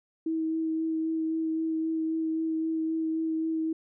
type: tone with vibrato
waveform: sine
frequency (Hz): 321.1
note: E4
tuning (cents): -45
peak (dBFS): -26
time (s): 0.26-3.73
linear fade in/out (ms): 5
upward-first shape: sine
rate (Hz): 3.8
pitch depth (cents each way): 12
effects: none